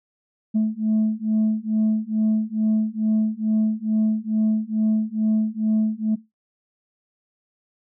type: beating tone pair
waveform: sine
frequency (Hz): 216.1 / 218.4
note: A3 / A3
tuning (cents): -31 / -13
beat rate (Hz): 2.3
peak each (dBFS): -20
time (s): 0.54-6.16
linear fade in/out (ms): 20
effects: noise-tail reverb RT60 0.2 s tail -18 dB re dry + tanh soft clip ceiling -14 dBFS